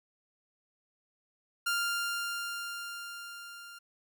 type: tone with level ramp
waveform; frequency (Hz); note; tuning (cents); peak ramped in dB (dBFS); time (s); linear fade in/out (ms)
sawtooth; 1396.9; F6; 0; -24 to -43; 1.66-3.79; 10
effects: none